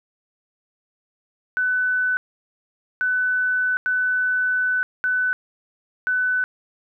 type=tone bursts at uneven times; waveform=sine; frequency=1500 Hz; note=F#6; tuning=23 cents sharp; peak=-18 dBFS; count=5; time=1.57-2.17 / 3.01-3.77 / 3.86-4.83 / 5.04-5.33 / 6.07-6.44 s; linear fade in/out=0 ms; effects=none